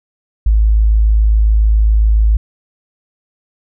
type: tone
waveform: sine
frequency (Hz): 53.6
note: A1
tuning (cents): -45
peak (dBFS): -7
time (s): 0.46-2.37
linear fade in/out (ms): 5
effects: none